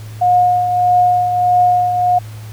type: tone with tremolo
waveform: sine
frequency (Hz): 719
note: F#5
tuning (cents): -50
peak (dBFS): -7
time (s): 0.21-2.19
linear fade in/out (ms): 10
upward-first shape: triangle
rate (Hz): 1.6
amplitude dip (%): 55
effects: added 108 Hz sine -28 dBFS peak until 2.52 s + pink hiss -41 dBFS RMS until 2.52 s